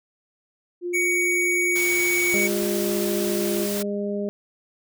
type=tone with pitch glide; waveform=sine; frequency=352.5 to 349.7 Hz; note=F4 to F4; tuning=+16 to +2 cents; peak=-25 dBFS; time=0.81-3.68 s; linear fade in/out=50 ms; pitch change=-14 cents; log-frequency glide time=3.27-3.53 s
type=tone; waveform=square; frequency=2245 Hz; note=C#7; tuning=21 cents sharp; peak=-21 dBFS; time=0.93-2.48 s; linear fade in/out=20 ms
type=noise; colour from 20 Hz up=white; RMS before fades=-31 dBFS; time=1.75-3.83 s; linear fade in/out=10 ms
type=harmonic tone; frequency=203.5 Hz; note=G#3; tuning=35 cents flat; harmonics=1 / 2 / 3; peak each=-27 / -28 / -31 dBFS; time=2.34-4.29 s; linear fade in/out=0 ms
effects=none